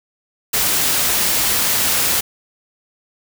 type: noise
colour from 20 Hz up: white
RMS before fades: -17 dBFS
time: 0.53-2.21 s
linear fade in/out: 10 ms
effects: none